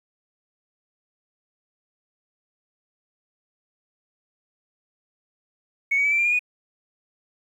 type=tone with pitch steps; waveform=sine; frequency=2217 / 2257 / 2298 / 2339 / 2382 / 2425 / 2468 Hz; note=C#7 / C#7 / D7 / D7 / D7 / D#7 / D#7; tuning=0 / +31 / -38 / -8 / +24 / -45 / -15 cents; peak=-17 dBFS; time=5.91-6.393 s; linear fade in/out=10 ms; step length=69 ms; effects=tanh soft clip ceiling -13 dBFS + 9-bit